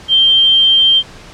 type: tone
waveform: sine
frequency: 3153 Hz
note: G7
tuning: 9 cents sharp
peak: -6 dBFS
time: 0.08-1.03 s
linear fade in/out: 50 ms
effects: pink hiss -36 dBFS RMS until 1.33 s + low-pass 6000 Hz 12 dB/octave